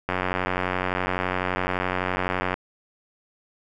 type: click train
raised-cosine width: 0.5 ms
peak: -9 dBFS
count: 226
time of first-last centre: 0.09-2.541 s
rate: 91.8 Hz
effects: none